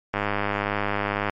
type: click train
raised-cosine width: 0.5 ms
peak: -9 dBFS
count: 119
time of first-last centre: 0.14-1.297 s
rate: 102 Hz
effects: MP3 48 kbps